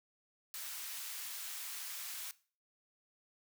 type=high-pass noise; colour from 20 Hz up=white; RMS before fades=-44 dBFS; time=0.54-2.31 s; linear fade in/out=0 ms; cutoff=1200 Hz; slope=12 dB/octave; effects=noise-tail reverb RT60 0.4 s tail -19 dB re dry